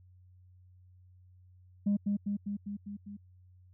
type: tone with echo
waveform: sine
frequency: 203.3 Hz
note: G#3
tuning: 37 cents flat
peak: -23 dBFS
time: 1.86-1.97 s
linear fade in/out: 10 ms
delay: 200 ms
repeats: 6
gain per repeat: -3 dB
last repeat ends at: 3.17 s
effects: tanh soft clip ceiling -23 dBFS + added 91 Hz sine -56 dBFS peak until 3.73 s